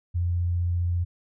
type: tone with vibrato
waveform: sine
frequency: 87.31 Hz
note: F2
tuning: in tune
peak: -22 dBFS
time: 0.14-1.05 s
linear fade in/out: 20 ms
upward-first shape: sine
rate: 15 Hz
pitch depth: 9 cents each way
effects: none